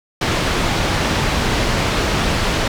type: low-pass noise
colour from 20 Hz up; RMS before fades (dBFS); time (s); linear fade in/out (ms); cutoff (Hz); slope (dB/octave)
pink; -18; 0.21-2.68; 5; 4800; 12
effects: none